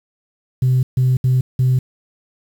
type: tone bursts at uneven times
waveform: sine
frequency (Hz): 128.4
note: C3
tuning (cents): -32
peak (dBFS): -10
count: 4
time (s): 0.62-0.83 / 0.97-1.17 / 1.24-1.41 / 1.59-1.79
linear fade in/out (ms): 5
effects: tanh soft clip ceiling -9 dBFS + 7-bit